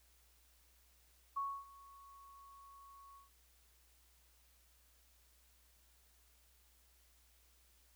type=tone with ADSR envelope; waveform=sine; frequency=1108.7 Hz; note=C#6; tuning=in tune; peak=-35 dBFS; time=1.36-3.3 s; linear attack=13 ms; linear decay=270 ms; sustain=-21 dB; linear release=140 ms; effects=added 60 Hz sine -70 dBFS peak until 7.95 s + white hiss -71 dBFS RMS until 7.95 s